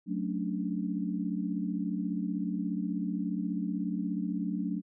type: chord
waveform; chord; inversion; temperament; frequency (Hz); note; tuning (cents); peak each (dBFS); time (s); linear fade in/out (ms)
sine; D major seventh; first; equal; 185 / 220 / 277.2 / 293.7; F#3 / A3 / C#4 / D4; 0 / 0 / 0 / 0; -33 / -35 / -39 / -36; 0.06-4.82; 50
effects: none